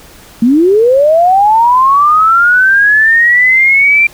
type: linear sweep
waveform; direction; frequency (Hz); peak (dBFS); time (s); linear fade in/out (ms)
sine; up; 220 to 2372; -4; 0.42-4.07; 5
effects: pink hiss -37 dBFS RMS until 4.13 s